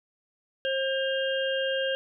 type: harmonic tone with a mistuned harmonic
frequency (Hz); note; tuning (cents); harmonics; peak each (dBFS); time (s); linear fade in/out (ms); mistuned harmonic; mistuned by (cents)
534; C5; +35; 1 / 3 / 5 / 6; -27 / -32 / -34 / -35; 0.65-1.95; 0; 5; +92
effects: none